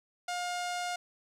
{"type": "tone with low-pass filter", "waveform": "sawtooth", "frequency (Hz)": 711, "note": "F5", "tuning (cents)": 31, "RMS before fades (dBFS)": -35, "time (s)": [0.28, 0.96], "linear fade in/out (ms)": 5, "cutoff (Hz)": 7800, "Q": 1.2, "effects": ["11-bit"]}